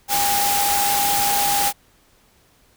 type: tone in noise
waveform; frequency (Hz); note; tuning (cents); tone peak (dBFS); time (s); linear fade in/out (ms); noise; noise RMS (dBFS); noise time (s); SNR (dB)
sine; 810; G#5; -43; -20; 0.08-1.73; 50; white; -21; 0.08-1.73; -2
effects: pink hiss -57 dBFS RMS until 2.76 s